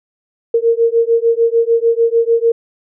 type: beating tone pair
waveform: sine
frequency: 458.8 / 465.5 Hz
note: A#4 / A#4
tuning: -28 / -2 cents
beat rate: 6.7 Hz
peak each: -13 dBFS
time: 0.54-2.52 s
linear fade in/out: 5 ms
effects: none

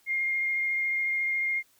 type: tone with vibrato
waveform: sine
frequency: 2125 Hz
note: C7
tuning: 26 cents sharp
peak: -25 dBFS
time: 0.06-1.63 s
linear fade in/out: 50 ms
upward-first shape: triangle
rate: 14 Hz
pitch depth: 13 cents each way
effects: white hiss -64 dBFS RMS until 1.79 s

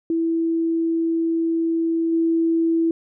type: tone with level steps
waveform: sine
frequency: 329.6 Hz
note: E4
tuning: in tune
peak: -18 / -16 dBFS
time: 0.1-2.91 s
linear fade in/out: 2 ms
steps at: 2.12 s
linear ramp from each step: 10 ms
effects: none

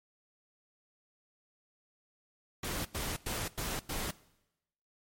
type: noise bursts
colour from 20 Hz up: pink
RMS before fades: -36 dBFS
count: 5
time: 2.63-4.11 s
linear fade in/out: 5 ms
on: 220 ms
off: 95 ms
effects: noise-tail reverb RT60 0.9 s tail -20 dB re dry + MP3 64 kbps

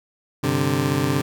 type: chord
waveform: 20% pulse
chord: G suspended fourth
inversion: none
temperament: just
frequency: 98 / 130.67 / 147 Hz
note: G2 / C3 / D3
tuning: 0 / -2 / +2 cents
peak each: -23 / -18 / -18 dBFS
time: 0.43-1.22 s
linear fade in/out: 10 ms
effects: none

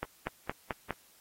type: accelerating click train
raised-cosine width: 0.5 ms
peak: -17 dBFS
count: 5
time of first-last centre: 0.03-0.907 s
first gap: 240 ms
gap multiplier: 0.94
effects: white hiss -62 dBFS RMS until 1.2 s + AAC 48 kbps

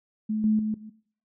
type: tone with level steps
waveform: sine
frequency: 215.5 Hz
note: A3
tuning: 36 cents flat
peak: -24 / -18 / -23 / -37 dBFS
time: 0.29-0.9 s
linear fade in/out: 10 ms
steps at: 0.44 / 0.59 / 0.74 s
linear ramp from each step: 2 ms
effects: noise-tail reverb RT60 0.5 s tail -18 dB re dry

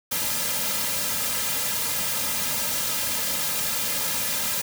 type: noise with comb filter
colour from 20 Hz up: white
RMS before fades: -26 dBFS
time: 0.11-4.62 s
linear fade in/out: 10 ms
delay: 2.7 ms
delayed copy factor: -0.85
effects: none

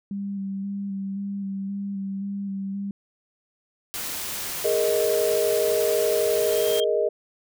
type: tone with vibrato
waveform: sine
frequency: 197.2 Hz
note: G3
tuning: 11 cents sharp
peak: -27 dBFS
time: 0.11-2.91 s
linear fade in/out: 2 ms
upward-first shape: square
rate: 1.9 Hz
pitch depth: 18 cents each way
type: noise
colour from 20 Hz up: white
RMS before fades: -31 dBFS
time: 3.94-6.8 s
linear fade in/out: 0 ms
type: chord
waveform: sine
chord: Ab suspended second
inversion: none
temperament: just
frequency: 415.3 / 467.2 / 623 Hz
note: Ab4 / Bb4 / Eb5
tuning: 0 / +4 / +2 cents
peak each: -24 dBFS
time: 4.64-7.09 s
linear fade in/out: 10 ms
type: tone with exponential growth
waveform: sine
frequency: 3200 Hz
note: G7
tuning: 35 cents sharp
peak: -27 dBFS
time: 5.96-6.84 s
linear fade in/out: 2 ms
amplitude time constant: 190 ms
effects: none

